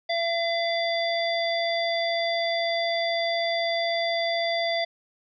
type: harmonic tone with a mistuned harmonic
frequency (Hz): 676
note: E5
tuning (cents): +43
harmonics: 1 / 3 / 5 / 7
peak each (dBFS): -25 / -30 / -32 / -33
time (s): 0.09-4.85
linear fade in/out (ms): 10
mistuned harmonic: 5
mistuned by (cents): +54
effects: none